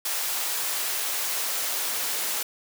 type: noise with high-pass filter sweep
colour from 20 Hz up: white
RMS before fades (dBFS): -28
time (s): 0.05-2.43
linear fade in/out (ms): 5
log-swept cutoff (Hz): 590 to 350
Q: 0.71
effects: none